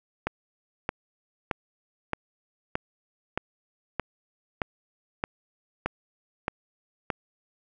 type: click train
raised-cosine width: 0.5 ms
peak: -11 dBFS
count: 12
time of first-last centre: 0.27-7.102 s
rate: 1.61 Hz
effects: none